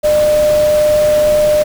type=tone in noise; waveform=sine; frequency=603 Hz; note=D5; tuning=46 cents sharp; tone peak=-8 dBFS; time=0.03-1.64 s; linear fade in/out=20 ms; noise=pink; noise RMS=-24 dBFS; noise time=0.03-1.64 s; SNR=+13 dB; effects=none

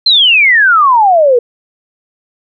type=exponential sweep; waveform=sine; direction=down; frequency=4206 to 464.4 Hz; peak=-4 dBFS; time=0.06-1.39 s; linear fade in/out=5 ms; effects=none

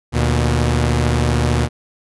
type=tone pair together; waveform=sawtooth; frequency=75.6 / 120 Hz; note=D#2 / B2; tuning=-49 / -49 cents; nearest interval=minor sixth; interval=800 cents; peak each=-13 dBFS; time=0.12-1.69 s; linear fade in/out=50 ms; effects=resampled to 24000 Hz

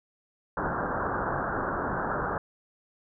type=low-pass noise; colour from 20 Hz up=white; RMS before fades=-30 dBFS; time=0.57-2.38 s; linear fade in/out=2 ms; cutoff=1600 Hz; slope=96 dB/octave; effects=none

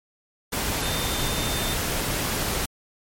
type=tone in noise; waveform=sine; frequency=3600 Hz; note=A7; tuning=39 cents sharp; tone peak=-33 dBFS; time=0.82-1.74 s; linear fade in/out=10 ms; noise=pink; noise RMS=-26 dBFS; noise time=0.52-2.66 s; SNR=-10 dB; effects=MP3 64 kbps

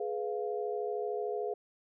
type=chord; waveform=sine; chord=F diminished; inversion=first; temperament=equal with one note detuned; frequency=420.6 / 493.9 / 698.5 Hz; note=Ab4 / Cb5 / F5; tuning=+22 / 0 / 0 cents; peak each=-34 / -38 / -39 dBFS; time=0-1.54 s; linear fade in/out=5 ms; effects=none

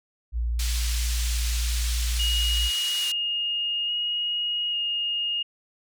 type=tone; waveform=sine; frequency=58.27 Hz; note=A#1; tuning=in tune; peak=-23 dBFS; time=0.32-2.71 s; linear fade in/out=50 ms
type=band-pass noise; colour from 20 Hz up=pink; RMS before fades=-33 dBFS; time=0.59-3.12 s; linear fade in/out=5 ms; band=3200 to 9700 Hz; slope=12 dB/octave
type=tone with vibrato; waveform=sine; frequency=2863 Hz; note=F7; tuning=42 cents sharp; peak=-24 dBFS; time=2.19-5.43 s; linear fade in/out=10 ms; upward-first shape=square; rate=0.59 Hz; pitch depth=10 cents each way
effects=none

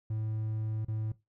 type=tone with dropouts; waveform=triangle; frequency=109.1 Hz; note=A2; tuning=14 cents flat; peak=-29 dBFS; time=0.1-1.12 s; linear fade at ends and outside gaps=5 ms; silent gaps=0.849-0.882 s; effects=noise-tail reverb RT60 0.2 s tail -17 dB re dry

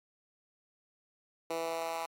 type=tone with high-pass filter sweep; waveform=10% pulse; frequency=164.81 Hz; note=E3; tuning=in tune; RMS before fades=-36 dBFS; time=1.5-2.06 s; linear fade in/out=5 ms; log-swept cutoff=430 to 850 Hz; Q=1.9; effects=AAC 64 kbps

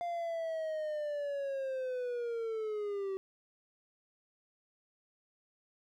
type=linear sweep; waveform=triangle; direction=down; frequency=698.5 to 381.2 Hz; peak=-32 dBFS; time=0.01-3.17 s; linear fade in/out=0 ms; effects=none

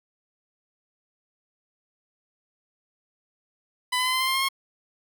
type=tone with pitch steps; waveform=15% pulse; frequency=1000 / 1011 / 1022.2 / 1033.5 / 1044.9 / 1056.4 / 1068.1 / 1079.9 Hz; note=B5 / B5 / C6 / C6 / C6 / C6 / C6 / C#6; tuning=+21 / +40 / -41 / -22 / -3 / +16 / +35 / -46 cents; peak=-16 dBFS; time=3.92-4.488 s; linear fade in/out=10 ms; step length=71 ms; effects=none

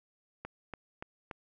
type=click train; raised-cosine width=0.5 ms; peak=-25 dBFS; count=4; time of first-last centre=0.45-1.312 s; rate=3.48 Hz; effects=none

